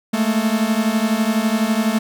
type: beating tone pair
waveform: 45% pulse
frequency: 214.1 / 226.1 Hz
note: A3 / A3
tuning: -47 / +47 cents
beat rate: 12 Hz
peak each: -19 dBFS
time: 0.13-1.99 s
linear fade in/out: 10 ms
effects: none